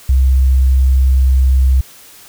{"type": "tone", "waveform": "sine", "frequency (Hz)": 65.41, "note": "C2", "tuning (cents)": 0, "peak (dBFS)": -7, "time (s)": [0.09, 1.81], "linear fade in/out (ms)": 5, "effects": ["white hiss -40 dBFS RMS until 2.28 s"]}